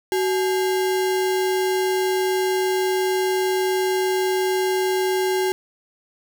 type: tone with sample-and-hold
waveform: sine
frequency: 374.3 Hz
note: F#4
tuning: 20 cents sharp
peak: -18 dBFS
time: 0.12-5.52 s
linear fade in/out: 0 ms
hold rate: 1225 Hz
effects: none